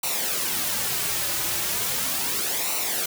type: noise with flanger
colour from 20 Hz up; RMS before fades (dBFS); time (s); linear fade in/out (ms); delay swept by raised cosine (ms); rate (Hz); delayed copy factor
white; -26; 0.03-3.06; 5; 0.6 to 4.4; 0.37; -0.65
effects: none